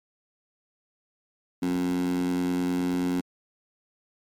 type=tone with high-pass filter; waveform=15% pulse; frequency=89.5 Hz; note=F2; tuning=43 cents sharp; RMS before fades=-26 dBFS; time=1.62-3.21 s; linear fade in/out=10 ms; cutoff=230 Hz; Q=8.6; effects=MP3 96 kbps